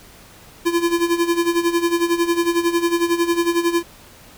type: tone with tremolo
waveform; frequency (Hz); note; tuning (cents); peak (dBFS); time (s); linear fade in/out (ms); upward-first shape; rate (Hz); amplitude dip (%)
square; 341; F4; -41; -14; 0.65-3.83; 20; sine; 11; 75
effects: pink hiss -45 dBFS RMS until 4.37 s